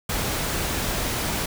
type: noise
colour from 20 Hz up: pink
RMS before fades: -26 dBFS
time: 0.09-1.46 s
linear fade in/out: 5 ms
effects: none